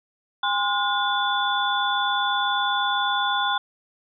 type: tone cluster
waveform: sine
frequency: 812 / 1040 / 1438 / 3472 Hz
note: G#5 / C6 / F#6 / A7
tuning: -39 / -11 / -50 / -24 cents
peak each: -26 dBFS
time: 0.43-3.58 s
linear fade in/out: 5 ms
effects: none